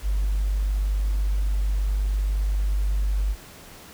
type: tone with tanh clipping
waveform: triangle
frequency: 49.65 Hz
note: G1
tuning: 23 cents sharp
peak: -20 dBFS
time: 0.02-3.36 s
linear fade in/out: 50 ms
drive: 4 dB
effects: pink hiss -45 dBFS RMS until 3.93 s